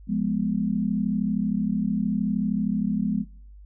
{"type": "chord", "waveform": "sine", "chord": "F diminished", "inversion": "none", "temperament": "equal", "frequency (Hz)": [174.61, 207.7, 246.9], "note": ["F3", "Ab3", "Cb4"], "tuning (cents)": [0, 0, 0], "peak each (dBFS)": [-28, -24, -28], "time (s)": [0.07, 3.25], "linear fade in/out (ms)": 50, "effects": ["noise-tail reverb RT60 0.5 s tail -21 dB re dry", "added 50 Hz sine -43 dBFS peak until 3.65 s"]}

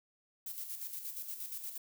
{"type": "noise with tremolo", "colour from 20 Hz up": "violet", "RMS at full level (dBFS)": -41, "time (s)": [0.46, 1.78], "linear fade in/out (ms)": 5, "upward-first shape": "square", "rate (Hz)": 8.5, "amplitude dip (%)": 50, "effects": []}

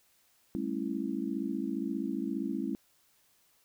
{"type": "chord", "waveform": "sine", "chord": "A dominant seventh", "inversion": "third", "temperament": "just", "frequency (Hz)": [198, 220, 275, 330], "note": ["G3", "A3", "C#4", "E4"], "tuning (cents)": [18, 0, -14, 2], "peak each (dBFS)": [-38, -37, -35, -37], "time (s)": [0.55, 2.75], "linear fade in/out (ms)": 0, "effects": ["white hiss -68 dBFS RMS until 3.64 s"]}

